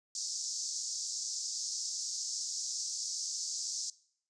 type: band-pass noise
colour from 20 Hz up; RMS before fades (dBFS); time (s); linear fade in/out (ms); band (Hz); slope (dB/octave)
white; -38; 0.15-3.9; 2; 4800 to 7100; 48
effects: noise-tail reverb RT60 0.6 s tail -21 dB re dry + resampled to 22050 Hz